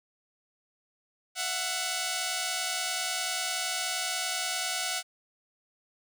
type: tone pair together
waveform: 5% pulse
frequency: 669.7 / 740 Hz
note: E5 / F#5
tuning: +27 / 0 cents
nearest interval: major second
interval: 173 cents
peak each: -24 / -19 dBFS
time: 1.35-5.03 s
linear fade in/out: 50 ms
effects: none